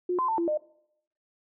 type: tone with pitch steps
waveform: sine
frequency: 358.4 / 1030 / 893 / 338.9 / 608 Hz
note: F4 / C6 / A5 / E4 / D#5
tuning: +45 / -28 / +25 / +48 / -40 cents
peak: -24 dBFS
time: 0.09-0.575 s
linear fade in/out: 5 ms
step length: 97 ms
effects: noise-tail reverb RT60 0.7 s tail -21 dB re dry